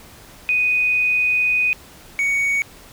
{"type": "tone pair in turn", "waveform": ["sine", "triangle"], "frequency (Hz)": [2489, 2236], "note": ["D#7", "C#7"], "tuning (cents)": [0, 14], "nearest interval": "major second", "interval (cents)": 186, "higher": "first", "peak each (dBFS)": -15, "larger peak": "neither", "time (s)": [[0.49, 1.73], [2.19, 2.62]], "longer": "first", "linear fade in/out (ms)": 0, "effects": ["pink hiss -44 dBFS RMS until 2.92 s"]}